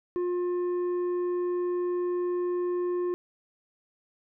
sine tone with tanh clipping, 355.4 Hz, F4, 30 cents sharp, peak -27 dBFS, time 0.16-3.14 s, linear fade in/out 0 ms, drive 6 dB, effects none

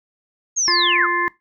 sine linear sweep, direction down, 6645 to 1119 Hz, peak -16 dBFS, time 0.56-1.07 s, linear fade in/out 20 ms
harmonic tone, 349.2 Hz, F4, in tune, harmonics 1 / 3 / 5 / 6, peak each -26 / -21 / -21 / -26 dBFS, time 0.68-1.28 s, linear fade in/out 0 ms
effects noise-tail reverb RT60 0.2 s tail -20 dB re dry

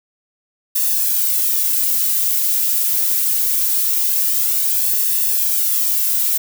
violet noise with flanger, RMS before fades -17 dBFS, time 0.75-6.38 s, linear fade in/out 10 ms, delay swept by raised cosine 1.1 to 3 ms, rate 0.23 Hz, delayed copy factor +0.55, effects none

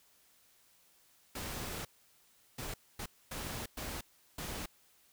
pink noise bursts at uneven times, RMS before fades -41 dBFS, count 6, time 1.35-1.85 / 2.58-2.74 / 2.99-3.06 / 3.31-3.66 / 3.77-4.01 / 4.38-4.66 s, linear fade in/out 5 ms, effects white hiss -67 dBFS RMS until 5.12 s

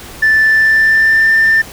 sine tone with pitch glide, 1760 to 1789.7 Hz, A6 to A6, 0 to +29 cents, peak -5 dBFS, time 0.22-1.62 s, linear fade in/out 10 ms, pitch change +29 cents, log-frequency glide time 0.44-1.34 s, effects tanh soft clip ceiling -4 dBFS + pink hiss -32 dBFS RMS until 1.72 s

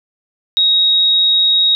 sine tone, 3781 Hz, A#7, 24 cents sharp, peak -9 dBFS, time 0.57-1.75 s, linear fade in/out 0 ms, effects none

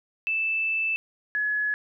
sine tone pair in turn, 2639 / 1696.2 Hz, E7 / G#6, +1 / +36 cents, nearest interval minor sixth, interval 765 cents, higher first, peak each -23 / -23 dBFS, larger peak neither, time 0.27-0.96 / 1.35-1.74 s, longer first, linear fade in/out 0 ms, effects none

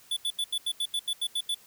square tone bursts, 3464 Hz, A7, 28 cents flat, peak -27 dBFS, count 11, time 0.11-1.546 s, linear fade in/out 5 ms, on 56 ms, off 82 ms, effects white hiss -56 dBFS RMS until 1.66 s

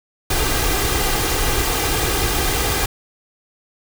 pink noise with comb filter, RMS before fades -19 dBFS, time 0.3-2.86 s, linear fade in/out 5 ms, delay 2.5 ms, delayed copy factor +0.6, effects none

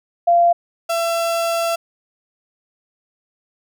sine / 35% pulse tone pair in turn, 690 / 672.3 Hz, F5 / E5, -21 / +34 cents, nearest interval unison, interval 45 cents, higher first, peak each -10 / -16 dBFS, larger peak first, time 0.27-0.53 / 0.89-1.76 s, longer second, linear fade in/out 10 ms, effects none

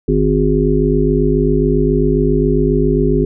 harmonic tone with a mistuned harmonic, 51.91 Hz, G#1, in tune, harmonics 1 / 3 / 5 / 7 / 8, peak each -17 / -17 / -17 / -17 / -17 dBFS, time 0.08-3.25 s, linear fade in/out 5 ms, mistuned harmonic 8, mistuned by -19 cents, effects none

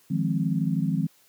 sine chord, F minor seventh, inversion third, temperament equal, 155.56 / 174.61 / 207.7 / 261.6 Hz, Eb3 / F3 / Ab3 / C4, 0 / 0 / 0 / 0 cents, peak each -26 / -26 / -29 / -30 dBFS, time 0.1-1.07 s, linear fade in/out 10 ms, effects white hiss -60 dBFS RMS until 1.28 s + high-pass 100 Hz 12 dB/octave

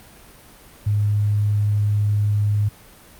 sine tone, 103.83 Hz, G#2, in tune, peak -16 dBFS, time 0.86-2.69 s, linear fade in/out 10 ms, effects pink hiss -46 dBFS RMS until 3.19 s + Opus 32 kbps

